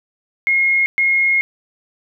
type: tone bursts at uneven times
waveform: sine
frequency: 2152 Hz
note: C7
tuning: 48 cents sharp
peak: -12 dBFS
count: 2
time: 0.47-0.86 / 0.98-1.41 s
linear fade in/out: 0 ms
effects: none